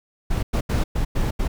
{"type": "noise bursts at uneven times", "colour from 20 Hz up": "brown", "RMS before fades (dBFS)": -21, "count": 6, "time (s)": [[0.3, 0.43], [0.53, 0.61], [0.69, 0.84], [0.95, 1.05], [1.15, 1.31], [1.39, 1.48]], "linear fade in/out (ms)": 10, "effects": []}